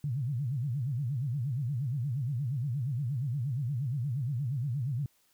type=tone with vibrato; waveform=sine; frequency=130.81 Hz; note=C3; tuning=in tune; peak=-29 dBFS; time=0.04-5.06 s; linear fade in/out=2 ms; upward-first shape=sine; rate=8.5 Hz; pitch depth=240 cents each way; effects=white hiss -69 dBFS RMS until 5.33 s